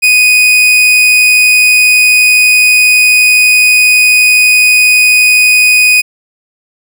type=tone; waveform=40% pulse; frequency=2489 Hz; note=D#7; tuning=in tune; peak=-3 dBFS; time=0.02-6.02 s; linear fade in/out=20 ms; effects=none